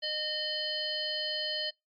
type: harmonic tone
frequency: 612 Hz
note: D#5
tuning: 29 cents flat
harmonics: 1 / 3 / 5 / 7 / 8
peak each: -39 / -40 / -35 / -35 / -41 dBFS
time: 0.02-1.71 s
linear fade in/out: 20 ms
effects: noise-tail reverb RT60 0.2 s tail -25 dB re dry + MP3 48 kbps